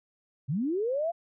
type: linear sweep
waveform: sine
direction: up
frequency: 119.3 to 700 Hz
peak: -26 dBFS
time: 0.48-1.12 s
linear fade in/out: 20 ms
effects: none